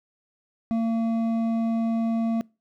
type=tone with hard clipping; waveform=sine; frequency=227.5 Hz; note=A#3; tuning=42 cents flat; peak=-23 dBFS; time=0.71-2.41 s; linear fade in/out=0 ms; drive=7 dB; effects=noise-tail reverb RT60 0.3 s tail -25 dB re dry